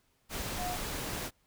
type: tone in noise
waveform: sine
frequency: 720 Hz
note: F#5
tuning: 47 cents flat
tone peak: -35 dBFS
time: 0.57-0.78 s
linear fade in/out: 50 ms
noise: pink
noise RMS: -37 dBFS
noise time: 0.29-1.31 s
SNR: -1 dB
effects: pink hiss -72 dBFS RMS until 1.46 s